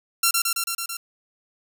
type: tone with echo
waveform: 5% pulse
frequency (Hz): 1365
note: F6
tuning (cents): -40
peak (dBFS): -5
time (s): 0.23-0.31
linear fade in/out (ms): 5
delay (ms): 110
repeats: 6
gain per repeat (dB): -2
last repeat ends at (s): 0.97
effects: none